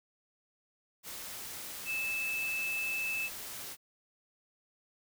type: tone in noise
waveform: sine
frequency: 2623 Hz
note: E7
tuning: 9 cents flat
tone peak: -32 dBFS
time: 1.85-3.3 s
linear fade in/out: 50 ms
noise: white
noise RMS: -43 dBFS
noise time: 1.03-3.77 s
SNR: +8 dB
effects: none